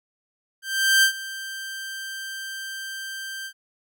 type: tone with ADSR envelope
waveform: sawtooth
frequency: 1570 Hz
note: G6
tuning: 2 cents sharp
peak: -10 dBFS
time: 0.62-3.53 s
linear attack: 410 ms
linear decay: 91 ms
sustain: -18 dB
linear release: 72 ms
effects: none